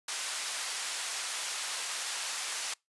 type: band-pass noise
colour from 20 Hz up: white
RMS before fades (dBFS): -36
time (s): 0.08-2.74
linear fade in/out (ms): 5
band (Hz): 820 to 8700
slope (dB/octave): 12
effects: noise-tail reverb RT60 0.2 s tail -26 dB re dry + resampled to 24000 Hz